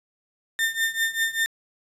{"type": "tone with tremolo", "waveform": "35% pulse", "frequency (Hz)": 1806, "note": "A6", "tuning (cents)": 45, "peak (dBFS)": -17, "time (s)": [0.59, 1.46], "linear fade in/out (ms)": 0, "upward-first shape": "triangle", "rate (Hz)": 5.1, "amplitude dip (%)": 90, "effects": ["resampled to 32000 Hz", "9-bit"]}